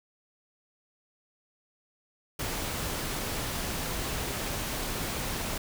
pink noise, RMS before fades -33 dBFS, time 2.39-5.58 s, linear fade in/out 5 ms, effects none

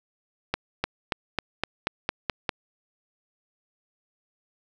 accelerating click train, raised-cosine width 0.3 ms, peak -8 dBFS, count 9, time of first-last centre 0.54-2.492 s, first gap 300 ms, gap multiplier 0.94, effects none

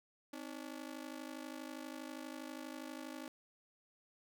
sawtooth ring-modulated tone, 286.8 Hz, D4, 41 cents flat, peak -38 dBFS, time 0.33-3.28 s, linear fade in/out 2 ms, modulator 26.2 Hz, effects none

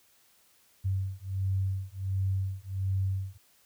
sine beating tone pair, 95.2 / 96.6 Hz, F#2 / G2, +50 / -25 cents, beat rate 1.4 Hz, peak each -31 dBFS, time 0.84-3.38 s, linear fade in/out 20 ms, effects white hiss -64 dBFS RMS until 3.65 s

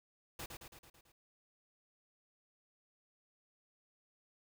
pink noise with echo, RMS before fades -45 dBFS, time 0.39-0.46 s, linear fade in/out 5 ms, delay 110 ms, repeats 6, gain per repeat -4 dB, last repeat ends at 1.12 s, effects none

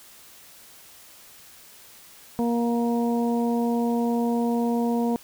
harmonic tone, 235.5 Hz, A#3, 18 cents sharp, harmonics 1 / 2 / 3 / 4, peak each -22 / -28 / -32 / -34 dBFS, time 2.39-5.16 s, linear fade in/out 0 ms, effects white hiss -49 dBFS RMS until 5.23 s

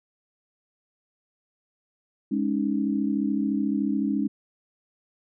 sine chord, Ab suspended fourth, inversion none, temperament equal, 207.7 / 277.2 / 311.1 Hz, Ab3 / Db4 / Eb4, 0 / 0 / 0 cents, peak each -26 / -26 / -29 dBFS, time 2.31-4.28 s, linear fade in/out 10 ms, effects none

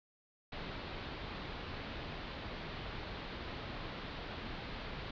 pink low-pass noise, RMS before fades -44 dBFS, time 0.52-5.11 s, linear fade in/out 5 ms, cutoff 4400 Hz, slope 48 dB/octave, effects none

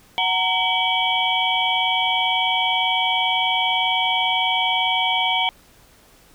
sine tone cluster, 743 / 925 / 2281 / 3058 / 3308 Hz, F#5 / A#5 / C#7 / G7 / G#7, +7 / -14 / +49 / -44 / -8 cents, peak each -24 dBFS, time 0.18-5.49 s, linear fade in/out 0 ms, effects pink hiss -52 dBFS RMS until 6.34 s

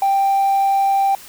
triangle tone, 786 Hz, G5, 4 cents sharp, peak -10 dBFS, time 0.02-1.15 s, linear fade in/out 2 ms, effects tanh soft clip ceiling -9 dBFS + white hiss -40 dBFS RMS until 1.28 s

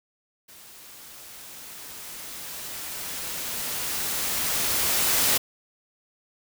white noise with level ramp, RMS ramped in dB -48 to -21 dBFS, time 0.48-5.38 s, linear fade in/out 10 ms, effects none

